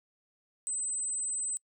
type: tone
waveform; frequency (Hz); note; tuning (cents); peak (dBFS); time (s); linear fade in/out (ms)
sine; 8090; B8; +41; -30; 0.67-1.57; 0
effects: noise-tail reverb RT60 0.1 s tail -26 dB re dry